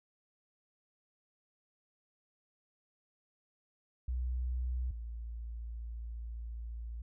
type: tone pair in turn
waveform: sine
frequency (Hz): 62 / 57.29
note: B1 / A#1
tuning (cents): +7 / -29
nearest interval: minor second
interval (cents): 136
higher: first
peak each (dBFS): -32 / -39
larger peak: first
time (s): 4.08-4.91 / 4.91-7.02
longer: second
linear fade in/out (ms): 5
effects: none